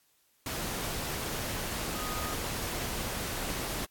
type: tone in noise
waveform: sine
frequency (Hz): 1244.5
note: D#6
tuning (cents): 0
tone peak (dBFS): -39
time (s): 1.95-2.34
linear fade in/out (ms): 2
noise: pink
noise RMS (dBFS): -35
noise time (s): 0.46-3.85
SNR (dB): -7
effects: white hiss -69 dBFS RMS until 3.9 s + AAC 64 kbps